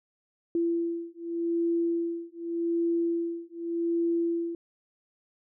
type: beating tone pair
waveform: sine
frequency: 337.3 / 338.15 Hz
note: E4 / E4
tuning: +40 / +44 cents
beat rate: 0.85 Hz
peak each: -29 dBFS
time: 0.55-4.55 s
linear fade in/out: 2 ms
effects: none